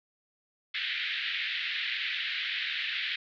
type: band-pass noise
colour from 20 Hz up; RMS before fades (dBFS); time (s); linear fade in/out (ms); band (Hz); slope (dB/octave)
pink; -33; 0.74-3.16; 5; 1700 to 3900; 48
effects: none